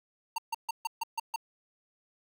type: tone bursts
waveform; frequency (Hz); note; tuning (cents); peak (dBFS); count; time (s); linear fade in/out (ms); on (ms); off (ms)
square; 917; A#5; -29; -30; 7; 0.36-1.361; 5; 23; 140
effects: 10-bit